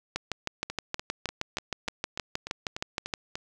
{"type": "two click trains", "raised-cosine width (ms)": 0.2, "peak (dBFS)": [-12, -17], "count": [20, 10], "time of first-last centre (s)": [[0.16, 3.138], [0.7, 3.355]], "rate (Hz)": [6.38, 3.39], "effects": []}